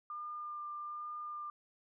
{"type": "tone with vibrato", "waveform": "sine", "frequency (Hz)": 1200, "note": "D6", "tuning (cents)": 37, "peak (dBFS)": -40, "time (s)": [0.1, 1.5], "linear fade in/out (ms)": 2, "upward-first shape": "sine", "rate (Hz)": 1.2, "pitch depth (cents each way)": 11, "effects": []}